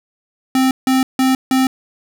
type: tone bursts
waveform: square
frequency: 261.6 Hz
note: C4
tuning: in tune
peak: -12 dBFS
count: 4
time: 0.55-1.67 s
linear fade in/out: 2 ms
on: 160 ms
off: 160 ms
effects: none